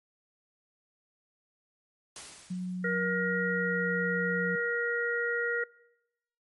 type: noise with exponential decay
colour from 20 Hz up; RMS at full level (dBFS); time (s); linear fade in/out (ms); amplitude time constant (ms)
white; -41; 2.16-3.18; 2; 220
type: tone with pitch glide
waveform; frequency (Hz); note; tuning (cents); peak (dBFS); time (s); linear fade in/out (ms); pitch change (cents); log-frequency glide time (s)
sine; 182.1 to 178.87; F#3 to F3; -27 to +42; -31; 2.5-4.56; 10; -31; 3.42-3.88
type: harmonic tone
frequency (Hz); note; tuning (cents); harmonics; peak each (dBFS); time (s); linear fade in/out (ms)
473.2; A#4; +26; 1 / 3 / 4; -32 / -32 / -32; 2.84-5.64; 5
effects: noise-tail reverb RT60 0.9 s tail -23 dB re dry + MP3 48 kbps